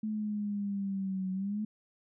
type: exponential two-way sweep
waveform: sine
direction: down then up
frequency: 216.8 to 186.4 to 216.8 Hz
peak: -31 dBFS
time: 0.03-1.65 s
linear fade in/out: 5 ms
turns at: 1.32 s
effects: none